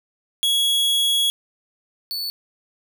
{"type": "tone pair in turn", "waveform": "45% pulse", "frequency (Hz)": [3340, 4458], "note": ["G#7", "C#8"], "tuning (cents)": [9, 9], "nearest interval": "perfect fourth", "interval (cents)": 500, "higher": "second", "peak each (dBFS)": [-17, -24], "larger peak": "first", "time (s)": [[0.43, 1.3], [2.11, 2.3]], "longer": "first", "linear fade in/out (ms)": 0, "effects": []}